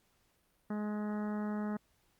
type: harmonic tone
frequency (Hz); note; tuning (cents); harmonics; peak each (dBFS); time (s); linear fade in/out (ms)
210; G#3; +19; 1 / 2 / 3 / 4 / 5 / 6 / 7 / 8 / 9; -34 / -45 / -47 / -48 / -53 / -50 / -54 / -57 / -58; 0.7-1.77; 5
effects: pink hiss -73 dBFS RMS until 2.19 s + Opus 48 kbps